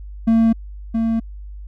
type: tone with echo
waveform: triangle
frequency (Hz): 226.4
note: A3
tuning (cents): +50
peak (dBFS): -9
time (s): 0.27-0.53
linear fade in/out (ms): 10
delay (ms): 670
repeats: 1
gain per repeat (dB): -5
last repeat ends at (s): 1.2
effects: added 50 Hz sine -31 dBFS peak until 1.67 s